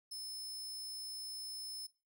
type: tone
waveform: sawtooth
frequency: 5240 Hz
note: E8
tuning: 11 cents flat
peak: -40 dBFS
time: 0.11-1.87 s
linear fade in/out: 10 ms
effects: noise-tail reverb RT60 0.3 s tail -18 dB re dry